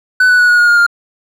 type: tone with pitch steps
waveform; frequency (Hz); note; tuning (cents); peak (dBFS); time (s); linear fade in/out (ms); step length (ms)
triangle; 1500 / 1483.6 / 1467.4 / 1451.4 / 1435.6 / 1419.9 / 1404.4; F#6 / F#6 / F#6 / F#6 / F6 / F6 / F6; +23 / +4 / -15 / -34 / +47 / +28 / +9; -4; 0.2-0.865; 5; 95
effects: none